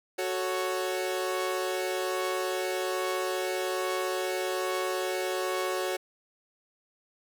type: chord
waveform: sawtooth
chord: F# minor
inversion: none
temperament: equal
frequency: 370 / 440 / 554.4 Hz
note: F#4 / A4 / C#5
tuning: 0 / 0 / 0 cents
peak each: -27 / -33 / -29 dBFS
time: 0.18-5.97 s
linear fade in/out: 10 ms
effects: none